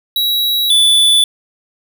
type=tone pair in turn; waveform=square; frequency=3878 / 3474 Hz; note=B7 / A7; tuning=-32 / -23 cents; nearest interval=major second; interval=191 cents; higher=first; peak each=-13 / -8 dBFS; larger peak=second; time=0.16-0.7 / 0.7-1.24 s; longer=neither; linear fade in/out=2 ms; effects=none